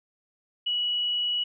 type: tone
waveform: sine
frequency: 2930 Hz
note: F#7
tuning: 18 cents flat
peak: -24 dBFS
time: 0.66-1.44 s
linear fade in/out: 10 ms
effects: none

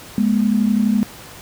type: tone pair together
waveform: sine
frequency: 207.7 / 239.7 Hz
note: G#3 / A#3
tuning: 0 / +48 cents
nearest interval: major second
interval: 248 cents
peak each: -15 / -18 dBFS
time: 0.18-1.03 s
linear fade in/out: 0 ms
effects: pink hiss -38 dBFS RMS until 1.41 s + high-pass 60 Hz 12 dB/octave

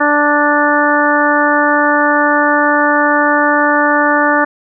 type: harmonic tone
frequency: 293.7 Hz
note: D4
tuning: in tune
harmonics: 1 / 2 / 3 / 4 / 5 / 6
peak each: -16 / -16 / -16 / -16 / -16 / -16 dBFS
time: 0-4.45 s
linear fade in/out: 10 ms
effects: none

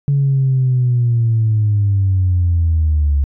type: linear sweep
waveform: sine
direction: down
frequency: 142.1 to 69.3 Hz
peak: -10 dBFS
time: 0.08-3.24 s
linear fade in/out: 0 ms
effects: tanh soft clip ceiling -7 dBFS

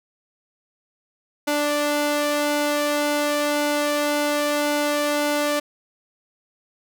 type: tone with flanger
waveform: sawtooth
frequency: 293.7 Hz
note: D4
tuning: in tune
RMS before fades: -22 dBFS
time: 1.47-5.6 s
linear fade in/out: 10 ms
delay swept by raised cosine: 1.4 to 1.98 ms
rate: 0.92 Hz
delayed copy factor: +0.55
effects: none

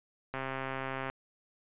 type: click train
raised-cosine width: 0.5 ms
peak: -21 dBFS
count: 102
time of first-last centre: 0.34-1.099 s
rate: 133 Hz
effects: resampled to 8000 Hz

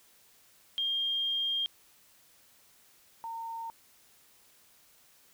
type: tone pair in turn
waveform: sine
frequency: 3212 / 913.1 Hz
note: G7 / A#5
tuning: +41 / -36 cents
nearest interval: octave + minor seventh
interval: 2177 cents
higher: first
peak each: -28 / -36 dBFS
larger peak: first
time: 0.78-1.66 / 3.24-3.7 s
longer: first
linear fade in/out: 0 ms
effects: white hiss -62 dBFS RMS until 5.33 s

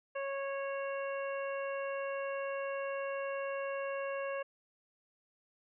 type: harmonic tone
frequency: 551 Hz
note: C#5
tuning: 11 cents flat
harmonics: 1 / 2 / 3 / 4 / 5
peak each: -36 / -43 / -45 / -51 / -48 dBFS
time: 0.15-4.43 s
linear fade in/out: 10 ms
effects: none

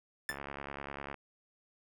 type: tone with exponential decay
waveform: 45% pulse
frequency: 1760 Hz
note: A6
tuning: in tune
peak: -29 dBFS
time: 0.29-0.38 s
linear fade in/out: 1 ms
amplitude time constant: 18 ms
type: click train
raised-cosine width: 0.5 ms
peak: -26 dBFS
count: 60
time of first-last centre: 0.3-1.143 s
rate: 70 Hz
effects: none

